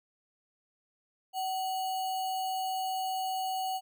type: tone with sample-and-hold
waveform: sine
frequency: 755 Hz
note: F#5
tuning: 35 cents sharp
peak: -30 dBFS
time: 1.33-3.81 s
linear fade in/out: 50 ms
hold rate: 3675 Hz
effects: none